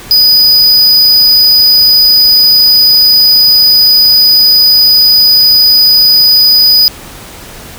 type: tone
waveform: square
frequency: 4963 Hz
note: D#8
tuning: 5 cents flat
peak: -3 dBFS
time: 0.11-6.88 s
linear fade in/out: 0 ms
effects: pink hiss -29 dBFS RMS until 7.78 s